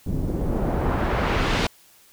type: noise with low-pass filter sweep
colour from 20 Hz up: pink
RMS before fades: -23 dBFS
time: 0.06-1.67 s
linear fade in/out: 5 ms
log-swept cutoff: 220 to 4500 Hz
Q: 0.84
effects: white hiss -54 dBFS RMS until 2.12 s